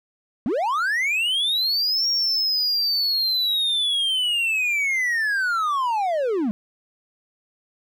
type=linear two-way sweep; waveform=triangle; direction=up then down; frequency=197.5 to 5600 to 197.5 Hz; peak=-18 dBFS; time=0.46-6.51 s; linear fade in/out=0 ms; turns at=2.08 s; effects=none